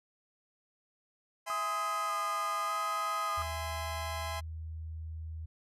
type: chord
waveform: sawtooth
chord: E augmented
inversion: none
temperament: just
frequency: 659.3 / 824.1 / 1030.1 Hz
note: E5 / G#5 / B#5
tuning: 0 / -14 / -27 cents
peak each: -38 / -38 / -36 dBFS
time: 1.46-4.41 s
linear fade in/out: 20 ms
type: tone with vibrato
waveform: sine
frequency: 1244.5 Hz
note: D#6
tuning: in tune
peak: -32 dBFS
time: 1.5-3.42 s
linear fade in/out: 0 ms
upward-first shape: square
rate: 0.84 Hz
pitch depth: 16 cents each way
type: tone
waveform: sine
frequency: 80 Hz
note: D#2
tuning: 49 cents sharp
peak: -38 dBFS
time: 3.37-5.46 s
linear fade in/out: 10 ms
effects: resampled to 32000 Hz